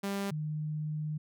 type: tone pair in turn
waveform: sawtooth / sine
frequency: 198.5 / 152.75 Hz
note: G3 / D#3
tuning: +22 / -32 cents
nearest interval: perfect fourth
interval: 454 cents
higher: first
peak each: -28 / -32 dBFS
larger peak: first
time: 0.03-0.31 / 0.31-1.18 s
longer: second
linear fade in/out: 10 ms
effects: none